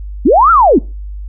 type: linear two-way sweep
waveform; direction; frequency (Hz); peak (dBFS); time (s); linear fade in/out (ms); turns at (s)
sine; up then down; 207.7 to 1396.9 to 207.7; -4; 0.25-0.79; 10; 0.51
effects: noise-tail reverb RT60 0.3 s tail -24 dB re dry + added 50 Hz sine -22 dBFS peak until 1.28 s